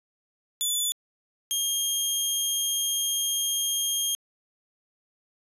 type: tone pair in turn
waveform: 15% pulse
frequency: 3475 / 3225 Hz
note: A7 / G7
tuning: -22 / +48 cents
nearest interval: minor second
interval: 130 cents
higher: first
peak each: -17 dBFS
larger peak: neither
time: 0.61-0.92 / 1.51-4.15 s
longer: second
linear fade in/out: 0 ms
effects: resampled to 32000 Hz